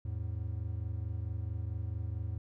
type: tone pair together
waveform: triangle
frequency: 82.41 / 106.93 Hz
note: E2 / A2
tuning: 0 / -49 cents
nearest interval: perfect fourth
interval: 451 cents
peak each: -35 / -35 dBFS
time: 0.05-2.38 s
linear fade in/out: 5 ms
effects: none